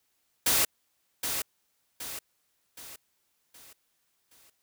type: noise with echo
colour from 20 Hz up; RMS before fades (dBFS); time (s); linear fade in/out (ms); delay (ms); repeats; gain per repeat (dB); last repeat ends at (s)
white; -24; 0.46-0.65; 5; 770; 5; -7; 4.5
effects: white hiss -74 dBFS RMS until 4.62 s